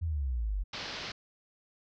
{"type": "exponential sweep", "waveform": "sine", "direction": "down", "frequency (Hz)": [87.31, 44.61], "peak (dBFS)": -29, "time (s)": [0.01, 0.64], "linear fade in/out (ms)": 20}
{"type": "low-pass noise", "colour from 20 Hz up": "white", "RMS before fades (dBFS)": -40, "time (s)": [0.73, 1.12], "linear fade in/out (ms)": 5, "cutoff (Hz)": 5200, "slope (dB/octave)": 48}
{"effects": []}